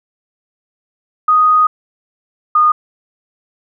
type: tone pair in turn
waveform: sine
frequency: 1244.5 / 1225.9 Hz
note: D#6 / D#6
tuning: 0 / -26 cents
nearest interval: unison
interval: 26 cents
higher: first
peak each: -7 dBFS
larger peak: neither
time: 1.28-1.67 / 2.55-2.72 s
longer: first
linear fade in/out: 5 ms
effects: none